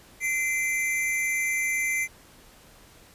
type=tone pair together; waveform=square; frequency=2061 / 2349 Hz; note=C7 / D7; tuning=-27 / 0 cents; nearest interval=major second; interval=227 cents; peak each=-26 / -31 dBFS; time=0.2-2.08 s; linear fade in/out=50 ms; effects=pink hiss -53 dBFS RMS until 3.14 s + resampled to 32000 Hz